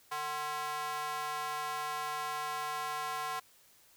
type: tone with high-pass filter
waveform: square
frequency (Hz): 150.6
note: D3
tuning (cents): +44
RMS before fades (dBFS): -37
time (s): 0.11-3.4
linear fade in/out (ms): 10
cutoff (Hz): 950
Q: 2.8
effects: white hiss -63 dBFS RMS until 3.96 s